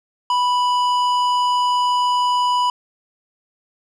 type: tone with tanh clipping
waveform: triangle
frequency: 987 Hz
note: B5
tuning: 1 cent flat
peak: -17 dBFS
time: 0.3-2.7 s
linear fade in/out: 2 ms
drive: 16 dB
effects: none